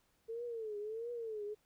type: tone with vibrato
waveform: sine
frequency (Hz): 445.1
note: A4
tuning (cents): +20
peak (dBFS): -39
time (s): 0.28-1.55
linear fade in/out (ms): 20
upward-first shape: triangle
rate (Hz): 1.5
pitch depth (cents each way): 150
effects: pink hiss -75 dBFS RMS until 1.65 s